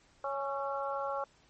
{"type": "harmonic tone with a mistuned harmonic", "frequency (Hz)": 277.2, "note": "C#4", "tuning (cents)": 0, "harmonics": [2, 3, 4, 5], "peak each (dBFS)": [-36, -38, -39, -40], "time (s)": [0.24, 1.24], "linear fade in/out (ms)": 2, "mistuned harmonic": 5, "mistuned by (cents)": -34, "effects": ["pink hiss -65 dBFS RMS until 1.49 s", "MP3 32 kbps"]}